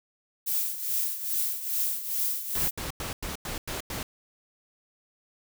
violet noise with tremolo, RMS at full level -26 dBFS, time 0.46-2.71 s, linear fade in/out 20 ms, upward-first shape triangle, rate 2.4 Hz, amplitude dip 75%
pink noise bursts, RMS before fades -34 dBFS, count 7, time 2.55-4.03 s, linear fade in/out 2 ms, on 130 ms, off 95 ms
effects none

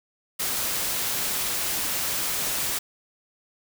white noise, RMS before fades -27 dBFS, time 0.39-2.79 s, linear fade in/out 10 ms, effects none

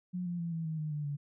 sine tone with pitch steps, 180 / 174.37 / 168.92 / 163.64 / 158.52 / 153.56 / 148.76 / 144.11 Hz, F#3 / F3 / E3 / E3 / D#3 / D#3 / D3 / D3, -47 / -2 / +43 / -12 / +33 / -22 / +23 / -32 cents, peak -33 dBFS, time 0.13-1.17 s, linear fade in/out 20 ms, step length 130 ms, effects none

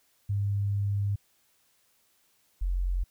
sine tone pair in turn, 100.8 / 44.9 Hz, G2 / F1, +49 / +49 cents, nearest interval octave + major second, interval 1400 cents, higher first, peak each -25 dBFS, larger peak neither, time 0.29-1.16 / 2.61-3.04 s, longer first, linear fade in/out 10 ms, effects white hiss -68 dBFS RMS until 3.1 s

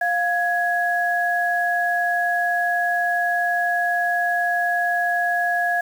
sine tone pair together, 702.1 / 1670 Hz, F5 / G#6, +9 / +9 cents, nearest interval octave + minor third, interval 1500 cents, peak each -21 dBFS, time 0.01-5.81 s, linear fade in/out 5 ms, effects 7-bit

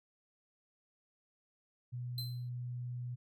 sine tone, 122.9 Hz, B2, 8 cents flat, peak -38 dBFS, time 1.92-3.16 s, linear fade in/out 20 ms
45% pulse tone with exponential decay, 4083 Hz, C8, 43 cents flat, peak -36 dBFS, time 2.18-2.49 s, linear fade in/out 2 ms, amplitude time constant 66 ms
effects none

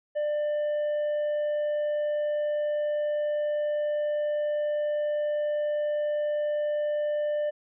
triangle tone, 595 Hz, D5, 22 cents sharp, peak -23 dBFS, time 0.15-7.51 s, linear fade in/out 20 ms, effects resampled to 8000 Hz

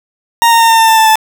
40% pulse tone with pitch steps, 930 / 922 / 914 / 906.1 / 898.3 / 890.6 / 882.9 / 875.3 Hz, A#5 / A#5 / A#5 / A#5 / A5 / A5 / A5 / A5, -4 / -19 / -34 / -49 / +36 / +21 / +6 / -9 cents, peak -4 dBFS, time 0.42-1.156 s, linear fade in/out 0 ms, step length 92 ms, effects none

